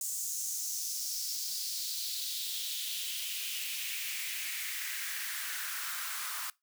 white noise with high-pass filter sweep, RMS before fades -37 dBFS, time 0.01-6.5 s, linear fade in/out 2 ms, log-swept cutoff 7300 to 1200 Hz, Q 3, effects noise-tail reverb RT60 0.2 s tail -21 dB re dry

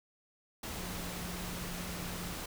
sine tone in noise, 177.6 Hz, F3, 29 cents sharp, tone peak -43 dBFS, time 0.78-2.32 s, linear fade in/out 5 ms, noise pink, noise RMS -41 dBFS, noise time 0.63-2.46 s, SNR -5 dB, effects none

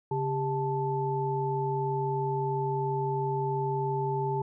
sine tone cluster, 139.2 / 398 / 877 Hz, C#3 / G4 / A5, +8 / +26 / -6 cents, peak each -31 dBFS, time 0.11-4.42 s, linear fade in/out 5 ms, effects none

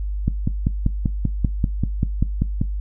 click train, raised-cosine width 5 ms, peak -6 dBFS, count 13, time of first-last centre 0.28-2.615 s, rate 5.14 Hz, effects noise-tail reverb RT60 0.2 s tail -20 dB re dry + added 50 Hz sine -22 dBFS peak until 2.8 s

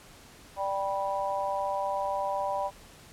sine chord, G major, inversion second, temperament just, 588 / 784 / 980 Hz, D5 / G5 / B5, +2 / 0 / -14 cents, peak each -32 dBFS, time 0.56-2.71 s, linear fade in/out 50 ms, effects pink hiss -52 dBFS RMS until 3.12 s + low-pass 12000 Hz 12 dB/octave

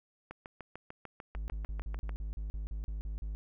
click train, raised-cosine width 0.5 ms, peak -28 dBFS, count 13, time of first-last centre 0.31-2.093 s, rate 6.73 Hz
triangle tone bursts, 51.9 Hz, G#1, in tune, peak -33 dBFS, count 12, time 1.35-3.35 s, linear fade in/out 0 ms, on 130 ms, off 40 ms
effects none

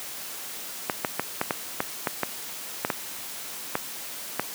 clicks, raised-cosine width 0.5 ms, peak -8 dBFS, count 12, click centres 0.898 / 1.048 / 1.196 / 1.414 / 1.508 / 1.804 / 2.072 / 2.233 / 2.849 / 2.902 / 3.754 / 4.396 s, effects white hiss -37 dBFS RMS until 4.54 s + high-pass 150 Hz 12 dB/octave

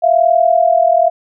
sine tone pair together, 659.3 / 700.1 Hz, E5 / F5, 0 / +4 cents, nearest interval minor second, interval 104 cents, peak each -11 dBFS, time 0.02-1.1 s, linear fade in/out 20 ms, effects none

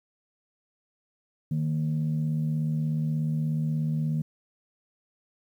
sine tone pair together, 153.84 / 230.5 Hz, D#3 / A#3, -19 / -19 cents, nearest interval perfect fifth, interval 700 cents, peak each -24 / -31 dBFS, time 1.51-4.22 s, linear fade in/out 5 ms, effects tanh soft clip ceiling -19 dBFS + 10-bit

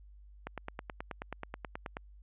click train, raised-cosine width 0.5 ms, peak -23 dBFS, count 15, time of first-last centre 0.47-1.969 s, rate 9.34 Hz, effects added 50 Hz sine -52 dBFS peak until 2.22 s + resampled to 8000 Hz

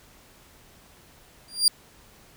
30% pulse tone with exponential growth, 4775 Hz, D8, 28 cents sharp, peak -9 dBFS, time 1.48-1.68 s, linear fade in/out 2 ms, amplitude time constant 43 ms, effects pink hiss -54 dBFS RMS until 2.36 s

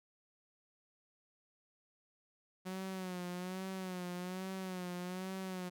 sawtooth tone with vibrato, 183.9 Hz, F#3, 10 cents flat, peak -36 dBFS, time 2.65-5.7 s, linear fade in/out 20 ms, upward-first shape sine, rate 1.2 Hz, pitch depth 59 cents each way, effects none

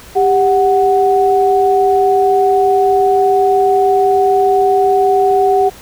sine tone pair together, 396 / 742 Hz, G4 / F#5, +18 / +5 cents, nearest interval major seventh, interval 1087 cents, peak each -11 dBFS, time 0.15-5.7 s, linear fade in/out 20 ms, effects pink hiss -37 dBFS RMS until 5.81 s

